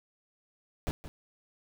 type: noise with echo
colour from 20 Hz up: brown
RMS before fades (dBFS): -31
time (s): 0.87-0.91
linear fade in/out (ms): 0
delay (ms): 170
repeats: 1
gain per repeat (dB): -12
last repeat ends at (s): 1.08
effects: none